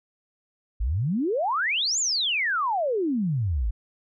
sine exponential two-way sweep, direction up then down, 48.06 to 7400 to 48.06 Hz, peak -22 dBFS, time 0.8-3.71 s, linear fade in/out 10 ms, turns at 1.99 s, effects none

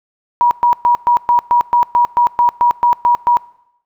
sine tone bursts, 961 Hz, B5, 48 cents flat, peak -7 dBFS, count 14, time 0.41-3.37 s, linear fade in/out 0 ms, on 100 ms, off 120 ms, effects noise-tail reverb RT60 0.8 s tail -21 dB re dry

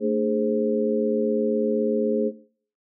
sine tone cluster, 224.6 / 300.5 / 418.2 / 526 Hz, A3 / D4 / G#4 / C5, +36 / +40 / +12 / +9 cents, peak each -24 / -29 / -23 / -27 dBFS, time 0-2.32 s, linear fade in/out 50 ms, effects noise-tail reverb RT60 0.5 s tail -18 dB re dry

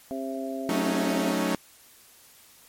harmonic tone, 133.6 Hz, C3, 36 cents sharp, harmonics 2 / 3 / 4 / 5, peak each -32 / -38 / -39 / -34 dBFS, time 0.11-1.32 s, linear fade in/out 0 ms
sawtooth chord, D# half-diminished seventh, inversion first, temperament equal, 185 / 220 / 277.2 / 311.1 Hz, F#3 / A3 / C#4 / D#4, 0 / 0 / 0 / 0 cents, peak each -26 dBFS, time 0.69-1.55 s, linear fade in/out 2 ms
effects white hiss -54 dBFS RMS until 2.68 s + MP3 64 kbps

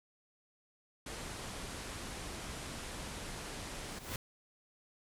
pink low-pass noise, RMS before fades -44 dBFS, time 1.06-3.99 s, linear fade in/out 5 ms, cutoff 11000 Hz, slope 48 dB/octave
pink noise with exponential growth, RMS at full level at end -37 dBFS, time 3.73-4.16 s, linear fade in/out 2 ms, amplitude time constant 93 ms
effects none

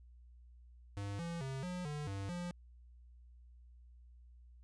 square tone with pitch steps, 100.6 / 169.3 / 134 / 179.9 / 148.2 / 98.4 / 175.8 Hz, G2 / E3 / C3 / F#3 / D3 / G2 / F3, +45 / +46 / +42 / -48 / +16 / +7 / +12 cents, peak -40 dBFS, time 0.97-2.51 s, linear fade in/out 0 ms, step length 220 ms, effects added 60 Hz sine -56 dBFS peak until 4.63 s + resampled to 22050 Hz

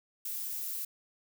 violet noise, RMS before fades -37 dBFS, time 0.25-0.85 s, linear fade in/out 5 ms, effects none

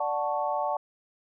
sine chord, D major seventh, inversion none, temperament equal, 587.3 / 740 / 880 / 1108.7 Hz, D5 / F#5 / A5 / C#6, 0 / 0 / 0 / 0 cents, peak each -31 / -31 / -30 / -34 dBFS, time 0-0.77 s, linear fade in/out 5 ms, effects none

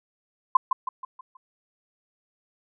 sine tone with echo, 1034 Hz, C6, 21 cents flat, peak -11 dBFS, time 0.55-0.57 s, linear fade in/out 5 ms, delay 160 ms, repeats 5, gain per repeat -7 dB, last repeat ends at 1.37 s, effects none

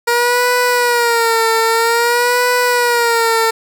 15% pulse tone with vibrato, 472 Hz, A#4, 22 cents sharp, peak -5 dBFS, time 0.07-3.51 s, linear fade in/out 10 ms, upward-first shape sine, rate 0.51 Hz, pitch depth 79 cents each way, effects none

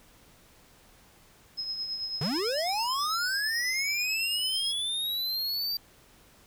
sine tone with tremolo, 5130 Hz, E8, 48 cents flat, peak -29 dBFS, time 1.57-4.73 s, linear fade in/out 20 ms, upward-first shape triangle, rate 9.1 Hz, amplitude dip 55%
square linear sweep, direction up, 126.4 to 4699 Hz, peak -29 dBFS, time 2.21-5.77 s, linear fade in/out 2 ms
effects pink hiss -58 dBFS RMS until 6.46 s

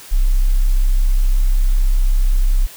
sine tone, 32.7 Hz, C1, in tune, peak -10 dBFS, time 0.11-2.67 s, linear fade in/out 20 ms, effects white hiss -38 dBFS RMS until 2.76 s

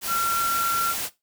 sine tone in noise, 1367 Hz, F6, 37 cents flat, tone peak -21 dBFS, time 0.07-0.95 s, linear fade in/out 50 ms, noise white, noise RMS -29 dBFS, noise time 0.01-1.1 s, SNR +5 dB, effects noise-tail reverb RT60 0.2 s tail -17 dB re dry

